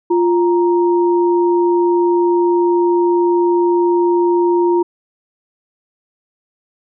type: tone pair together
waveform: sine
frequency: 349.2 / 935.5 Hz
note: F4 / A#5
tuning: 0 / +6 cents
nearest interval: octave + perfect fourth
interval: 1706 cents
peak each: -11 / -19 dBFS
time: 0.1-4.83 s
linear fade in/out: 10 ms
effects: none